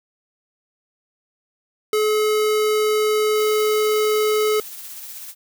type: tone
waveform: square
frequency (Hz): 427.6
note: A4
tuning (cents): -49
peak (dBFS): -17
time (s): 1.93-4.6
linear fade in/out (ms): 2
type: noise with tremolo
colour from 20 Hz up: blue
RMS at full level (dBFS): -34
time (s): 3.34-5.35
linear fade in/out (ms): 50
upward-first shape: triangle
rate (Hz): 16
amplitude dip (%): 35
effects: none